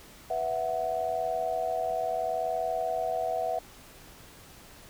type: chord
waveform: sine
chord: B suspended fourth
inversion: none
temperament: equal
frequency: 493.9 / 659.3 / 740 Hz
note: B4 / E5 / F#5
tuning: 0 / 0 / 0 cents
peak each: -36 / -30 / -31 dBFS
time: 0.3-3.59 s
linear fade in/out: 5 ms
effects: pink hiss -51 dBFS RMS until 4.89 s